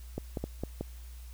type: clicks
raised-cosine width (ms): 2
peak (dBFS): -20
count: 5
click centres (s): 0.18 / 0.372 / 0.44 / 0.636 / 0.81
effects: added 60 Hz sine -43 dBFS peak until 1.33 s + white hiss -58 dBFS RMS until 1.33 s